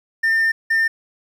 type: tone bursts at uneven times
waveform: triangle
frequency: 1804 Hz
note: A6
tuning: 43 cents sharp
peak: -12 dBFS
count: 2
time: 0.23-0.52 / 0.7-0.88 s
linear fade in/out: 10 ms
effects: tanh soft clip ceiling -8 dBFS + 9-bit